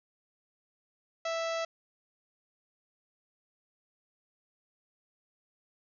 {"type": "harmonic tone", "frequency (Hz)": 659.3, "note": "E5", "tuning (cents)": 0, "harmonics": [1, 2, 3, 4, 5, 6, 7, 8, 9, 10], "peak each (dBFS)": [-32, -38, -42, -44, -46, -48, -49, -50, -51, -52], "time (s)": [1.25, 1.65], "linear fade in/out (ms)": 5, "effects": []}